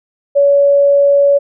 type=tone; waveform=sine; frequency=565 Hz; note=C#5; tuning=33 cents sharp; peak=-6 dBFS; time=0.35-1.39 s; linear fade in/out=20 ms; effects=none